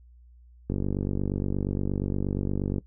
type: click train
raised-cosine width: 3 ms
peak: -15 dBFS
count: 102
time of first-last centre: 0.7-2.782 s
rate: 48.5 Hz
effects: noise-tail reverb RT60 0.1 s tail -18 dB re dry + added 60 Hz sine -50 dBFS peak until 2.86 s